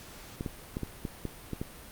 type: clicks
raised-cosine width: 3 ms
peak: -20 dBFS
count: 8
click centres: 0.409 / 0.462 / 0.769 / 0.833 / 1.052 / 1.253 / 1.533 / 1.615 s
effects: pink hiss -48 dBFS RMS until 1.91 s + Opus 48 kbps